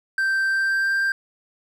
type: tone with pitch glide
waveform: triangle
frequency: 1565 to 1582.3 Hz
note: G6 to G6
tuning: -3 to +16 cents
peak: -17 dBFS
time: 0.18-1.12 s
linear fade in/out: 2 ms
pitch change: +19 cents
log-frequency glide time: 0.47-0.98 s
effects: none